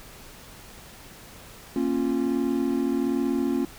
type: chord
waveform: triangle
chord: Bb minor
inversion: none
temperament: equal with one note detuned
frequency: 233.1 / 274.3 / 349.2 Hz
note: Bb3 / Db4 / F4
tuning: 0 / -18 / 0 cents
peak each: -26 / -23 / -26 dBFS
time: 1.76-3.65 s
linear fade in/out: 2 ms
effects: pink hiss -46 dBFS RMS until 3.78 s